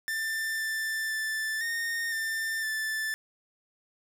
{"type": "tone with pitch steps", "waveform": "45% pulse", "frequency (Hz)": [1782, 1772, 1762, 1839, 1790, 1758], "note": ["A6", "A6", "A6", "A#6", "A6", "A6"], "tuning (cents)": [22, 12, 2, -24, 29, -2], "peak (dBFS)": -29, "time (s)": [0.08, 3.14], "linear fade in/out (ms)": 0, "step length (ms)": 510, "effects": []}